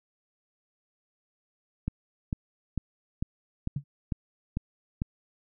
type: click train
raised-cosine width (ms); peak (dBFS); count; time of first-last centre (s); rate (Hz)
5; -16; 8; 1.88-5.019; 2.23
type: tone with exponential decay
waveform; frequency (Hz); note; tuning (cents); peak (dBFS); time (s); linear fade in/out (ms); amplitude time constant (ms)
sine; 141.5; C#3; +36; -24; 3.76-3.84; 5; 17
effects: none